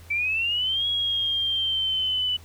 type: linear two-way sweep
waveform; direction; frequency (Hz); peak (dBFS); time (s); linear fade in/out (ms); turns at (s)
sine; up then down; 2302 to 3322 to 2973; -22; 0.1-2.37; 10; 0.87
effects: added 84 Hz sine -45 dBFS peak until 2.44 s + pink hiss -52 dBFS RMS until 2.44 s